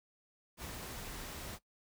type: noise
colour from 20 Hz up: pink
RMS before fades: -45 dBFS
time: 0.57-1.59 s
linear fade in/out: 50 ms
effects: noise-tail reverb RT60 0.1 s tail -17 dB re dry